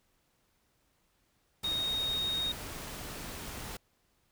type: tone in noise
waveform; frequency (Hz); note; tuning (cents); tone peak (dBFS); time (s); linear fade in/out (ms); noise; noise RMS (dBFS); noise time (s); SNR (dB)
sine; 3729; A#7; 0; -30; 1.64-2.52; 5; pink; -42; 1.63-3.77; +9
effects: pink hiss -73 dBFS RMS until 4.31 s